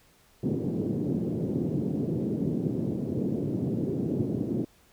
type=band-pass noise; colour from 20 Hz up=pink; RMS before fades=-29 dBFS; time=0.43-4.65 s; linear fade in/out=5 ms; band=130 to 390 Hz; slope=24 dB/octave; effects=pink hiss -61 dBFS RMS until 4.92 s